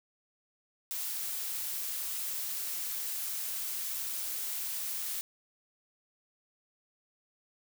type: noise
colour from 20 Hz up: blue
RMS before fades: -36 dBFS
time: 0.91-5.21 s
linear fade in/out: 0 ms
effects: none